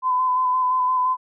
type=tone with vibrato; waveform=sine; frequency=1014 Hz; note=B5; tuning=45 cents sharp; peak=-17 dBFS; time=0.02-1.17 s; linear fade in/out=50 ms; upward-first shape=square; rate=5.8 Hz; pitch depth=17 cents each way; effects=none